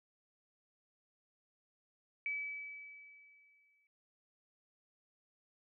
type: tone with exponential decay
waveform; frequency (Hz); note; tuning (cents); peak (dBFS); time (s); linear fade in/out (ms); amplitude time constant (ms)
sine; 2294; D7; -41; -34; 2.26-3.87; 1; 350
effects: none